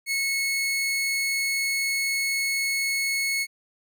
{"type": "tone", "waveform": "sawtooth", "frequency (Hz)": 2192, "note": "C#7", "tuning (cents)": -20, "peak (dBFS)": -20, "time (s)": [0.06, 3.47], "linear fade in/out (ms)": 50, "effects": []}